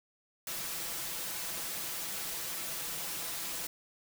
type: noise with comb filter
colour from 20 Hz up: white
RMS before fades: -38 dBFS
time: 0.47-3.67 s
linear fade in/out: 2 ms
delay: 6 ms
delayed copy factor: +0.6
effects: none